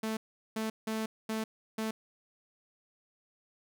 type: tone bursts at uneven times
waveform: sawtooth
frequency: 220 Hz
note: A3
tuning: in tune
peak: -28 dBFS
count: 5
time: 0.03-0.17 / 0.56-0.7 / 0.87-1.06 / 1.29-1.44 / 1.78-1.91 s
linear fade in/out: 5 ms
effects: none